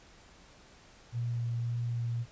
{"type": "tone with vibrato", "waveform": "sine", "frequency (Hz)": 118.3, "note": "A#2", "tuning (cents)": 26, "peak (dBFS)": -30, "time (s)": [1.12, 2.26], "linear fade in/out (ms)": 50, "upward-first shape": "sine", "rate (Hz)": 1.8, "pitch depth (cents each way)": 9, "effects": ["pink hiss -57 dBFS RMS until 2.31 s", "resampled to 16000 Hz"]}